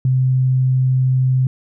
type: tone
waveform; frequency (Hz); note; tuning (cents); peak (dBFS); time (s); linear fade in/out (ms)
sine; 129.5; C3; -17; -12; 0.05-1.47; 2
effects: none